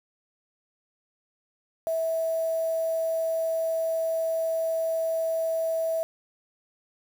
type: tone with quantisation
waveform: sine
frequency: 652 Hz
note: E5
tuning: 19 cents flat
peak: -24 dBFS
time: 1.87-6.03 s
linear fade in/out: 0 ms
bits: 7
effects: none